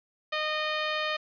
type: tone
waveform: 10% pulse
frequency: 614 Hz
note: D#5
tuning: 23 cents flat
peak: -19 dBFS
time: 0.32-1.17 s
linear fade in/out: 10 ms
effects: resampled to 11025 Hz + 9-bit

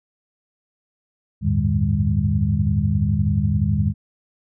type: tone cluster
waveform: sine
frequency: 80.8 / 97.5 / 109.2 / 151.3 / 201.1 Hz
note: E2 / G2 / A2 / D#3 / G3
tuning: -34 / -9 / -13 / -48 / +44 cents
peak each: -23 dBFS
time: 1.41-3.94 s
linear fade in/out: 50 ms
effects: none

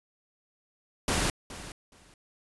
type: noise with echo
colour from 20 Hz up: pink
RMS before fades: -27 dBFS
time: 1.08-1.3 s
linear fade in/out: 2 ms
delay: 420 ms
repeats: 2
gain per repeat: -15 dB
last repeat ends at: 2.14 s
effects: resampled to 24000 Hz

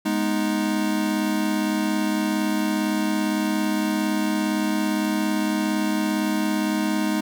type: chord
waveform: square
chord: G# minor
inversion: none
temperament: equal with one note detuned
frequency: 209.3 / 246.9 / 311.1 Hz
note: G#3 / B3 / D#4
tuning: +14 / 0 / 0 cents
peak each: -25 / -30 / -25 dBFS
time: 0.05-7.21 s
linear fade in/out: 10 ms
effects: none

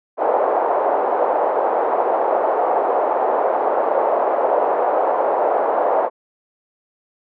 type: band-pass noise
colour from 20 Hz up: white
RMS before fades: -18 dBFS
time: 0.17-6.1 s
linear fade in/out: 50 ms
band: 470 to 810 Hz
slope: 24 dB/octave
effects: none

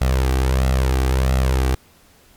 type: tone with flanger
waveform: sawtooth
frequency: 65 Hz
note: C2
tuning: 11 cents flat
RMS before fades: -17 dBFS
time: 0.01-1.75 s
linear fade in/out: 5 ms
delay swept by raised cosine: 1.5 to 2.6 ms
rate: 1.5 Hz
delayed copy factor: +0.55
effects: pink hiss -52 dBFS RMS until 2.36 s + MP3 96 kbps

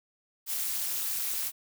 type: noise with amplitude modulation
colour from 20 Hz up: blue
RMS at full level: -28 dBFS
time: 0.46-1.52 s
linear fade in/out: 50 ms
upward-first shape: sine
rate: 269 Hz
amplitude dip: 85%
effects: none

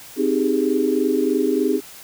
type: chord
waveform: sine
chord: Ab major seventh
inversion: first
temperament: equal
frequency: 261.6 / 311.1 / 392 / 415.3 Hz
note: C4 / Eb4 / G4 / Ab4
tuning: 0 / 0 / 0 / 0 cents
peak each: -22 dBFS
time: 0.16-1.81 s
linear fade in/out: 50 ms
effects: white hiss -41 dBFS RMS until 2.03 s

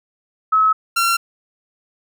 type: tone pair in turn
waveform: sine / sawtooth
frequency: 1289 / 1366.8 Hz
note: E6 / F6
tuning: -39 / -38 cents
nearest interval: minor second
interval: 101 cents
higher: second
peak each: -11 dBFS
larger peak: neither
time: 0.52-0.73 / 0.96-1.17 s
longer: neither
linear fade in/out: 10 ms
effects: none

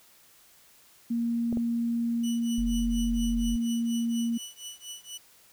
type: tone with pitch glide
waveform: sine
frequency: 233.9 to 232.6 Hz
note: A#3 to A#3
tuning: +6 to -4 cents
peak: -25 dBFS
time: 1.1-4.38 s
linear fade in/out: 10 ms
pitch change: -10 cents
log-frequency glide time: 2.03-3.28 s
type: clicks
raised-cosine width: 2 ms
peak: -22 dBFS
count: 2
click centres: 1.527 / 1.572 s
type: tone with tremolo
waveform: 20% pulse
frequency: 2960 Hz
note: F#7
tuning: in tune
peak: -31 dBFS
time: 2.23-5.18 s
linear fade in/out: 10 ms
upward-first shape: triangle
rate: 4.2 Hz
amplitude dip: 100%
type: tone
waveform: sine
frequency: 44.37 Hz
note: F1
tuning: 28 cents sharp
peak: -29 dBFS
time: 2.58-3.56 s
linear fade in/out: 0 ms
effects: white hiss -58 dBFS RMS until 5.52 s

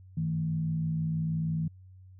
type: tone with frequency modulation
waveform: sine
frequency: 160 Hz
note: D#3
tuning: 49 cents sharp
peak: -27 dBFS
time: 0.17-1.68 s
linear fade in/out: 5 ms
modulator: 60.8 Hz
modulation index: 0.48
effects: added 93 Hz sine -49 dBFS peak until 2.19 s

